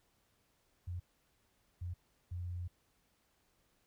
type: tone bursts at uneven times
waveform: sine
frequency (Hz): 88.4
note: F2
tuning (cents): +22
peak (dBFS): -38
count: 3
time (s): 0.87-1 / 1.81-1.94 / 2.31-2.68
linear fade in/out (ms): 10
effects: pink hiss -75 dBFS RMS until 3.86 s